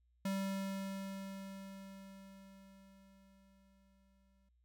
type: tone with exponential decay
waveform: square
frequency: 194.3 Hz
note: G3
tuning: 15 cents flat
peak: -35 dBFS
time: 0.25-4.49 s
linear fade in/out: 5 ms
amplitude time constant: 920 ms
effects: added 60 Hz sine -70 dBFS peak until 4.64 s